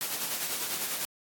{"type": "noise with tremolo", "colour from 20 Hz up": "white", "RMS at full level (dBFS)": -31, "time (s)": [0.01, 1.05], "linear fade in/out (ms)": 0, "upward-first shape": "sine", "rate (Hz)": 10, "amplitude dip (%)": 40, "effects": ["high-pass 150 Hz 12 dB/octave", "AAC 64 kbps"]}